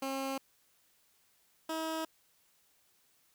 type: tone pair in turn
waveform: 15% pulse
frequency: 269.4 / 320.4 Hz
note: C#4 / E4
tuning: -49 / -49 cents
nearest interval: minor third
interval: 300 cents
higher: second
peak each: -28 / -28 dBFS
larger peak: neither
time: 0.02-0.38 / 1.69-2.05 s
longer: neither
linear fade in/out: 5 ms
effects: white hiss -70 dBFS RMS until 3.34 s